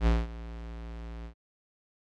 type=tone with ADSR envelope; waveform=square; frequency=57 Hz; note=A#1; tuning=38 cents flat; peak=-20 dBFS; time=0-1.34 s; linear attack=68 ms; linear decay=200 ms; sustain=-19 dB; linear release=85 ms; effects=low-pass 4000 Hz 12 dB/octave + AAC 64 kbps